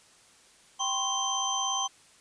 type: tone cluster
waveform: sine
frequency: 784 / 1021 / 1078 / 3145 / 6120 Hz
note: G5 / C6 / C#6 / G7 / G8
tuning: 0 / -43 / -49 / +5 / -42 cents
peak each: -34 / -35 / -35 / -32 / -32 dBFS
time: 0.79-1.88 s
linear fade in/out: 20 ms
effects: white hiss -58 dBFS RMS until 2.2 s + resampled to 22050 Hz